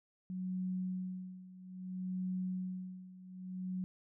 sine tone with tremolo, 184.6 Hz, F#3, 4 cents flat, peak -34 dBFS, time 0.3-3.84 s, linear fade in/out 0 ms, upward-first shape sine, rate 0.61 Hz, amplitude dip 85%, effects none

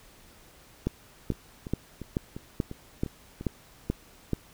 two click trains, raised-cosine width 3 ms, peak -13 / -24 dBFS, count 9 / 7, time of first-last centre 0.87-4.333 / 1.32-3.411 s, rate 2.31 / 2.87 Hz, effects pink hiss -55 dBFS RMS until 4.53 s

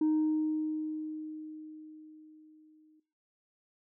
sine tone with exponential decay, 310 Hz, D#4, 6 cents flat, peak -22 dBFS, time 0.01-3 s, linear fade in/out 5 ms, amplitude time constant 650 ms, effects noise-tail reverb RT60 0.4 s tail -18 dB re dry + tanh soft clip ceiling -23 dBFS

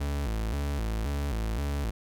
40% pulse tone with vibrato, 62.6 Hz, B1, 24 cents sharp, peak -27 dBFS, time 0-1.91 s, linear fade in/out 10 ms, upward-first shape square, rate 1.9 Hz, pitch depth 230 cents each way, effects none

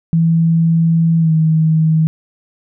sine tone with pitch glide, 164.81 to 158.83 Hz, E3 to D#3, 0 to +36 cents, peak -9 dBFS, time 0.13-2.07 s, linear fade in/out 0 ms, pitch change -64 cents, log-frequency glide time 1.19-1.32 s, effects none

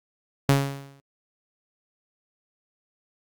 sawtooth tone with exponential decay, 138.59 Hz, C#3, in tune, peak -10 dBFS, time 0.49-1 s, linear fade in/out 0 ms, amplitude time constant 110 ms, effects Opus 48 kbps

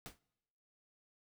pink noise with exponential decay, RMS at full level -44 dBFS, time 0.06-0.19 s, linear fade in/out 0 ms, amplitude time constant 28 ms, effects noise-tail reverb RT60 1.0 s tail -25 dB re dry

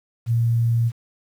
sine tone, 116.54 Hz, A#2, in tune, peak -16 dBFS, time 0.26-0.92 s, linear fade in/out 50 ms, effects 8-bit

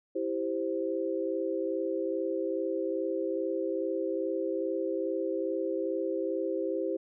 sine chord, C major, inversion first, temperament equal, 329.6 / 392 / 523.3 Hz, E4 / G4 / C5, 0 / 0 / 0 cents, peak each -33 dBFS, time 0.15-6.97 s, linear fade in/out 10 ms, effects none

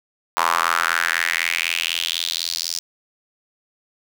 square tone with high-pass filter sweep, 42 Hz, E1, 33 cents sharp, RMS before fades -22 dBFS, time 0.37-2.79 s, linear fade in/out 0 ms, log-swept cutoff 1000 to 5300 Hz, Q 3.9, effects none

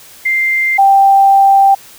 sine tone pair in turn, 2093 / 785.8 Hz, C7 / G5, 0 / +4 cents, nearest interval octave + perfect fourth, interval 1696 cents, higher first, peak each -10 / -4 dBFS, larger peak second, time 0.25-0.78 / 0.78-1.75 s, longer second, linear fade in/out 10 ms, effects white hiss -38 dBFS RMS until 1.98 s

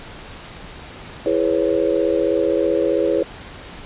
sine chord, C# minor seventh, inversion first, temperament just, 332.6 / 415.8 / 498.9 / 554.4 Hz, E4 / G#4 / B4 / C#5, +16 / +2 / +17 / 0 cents, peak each -21 dBFS, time 1.26-3.23 s, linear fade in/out 2 ms, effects pink hiss -37 dBFS RMS until 3.85 s + resampled to 8000 Hz

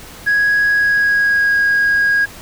sine tone with pitch glide, 1661.2 to 1640.2 Hz, G#6 to G#6, 0 to -22 cents, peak -9 dBFS, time 0.26-2.26 s, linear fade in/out 20 ms, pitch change -22 cents, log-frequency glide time 0.69-1.6 s, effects tanh soft clip ceiling -9 dBFS + pink hiss -36 dBFS RMS until 2.41 s

